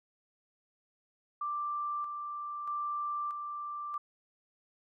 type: tone with tremolo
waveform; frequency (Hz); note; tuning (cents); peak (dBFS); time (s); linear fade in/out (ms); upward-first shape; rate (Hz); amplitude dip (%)
sine; 1178; D6; +5; -32; 1.41-3.98; 5; square; 0.79; 40
effects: none